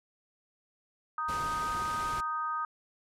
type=harmonic tone; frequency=311.1 Hz; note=D#4; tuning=in tune; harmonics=3 / 4 / 5; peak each=-39 / -31 / -42 dBFS; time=1.18-2.65 s; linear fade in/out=2 ms
type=noise; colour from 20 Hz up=pink; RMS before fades=-41 dBFS; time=1.28-2.21 s; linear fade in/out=10 ms
effects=low-pass 10000 Hz 12 dB/octave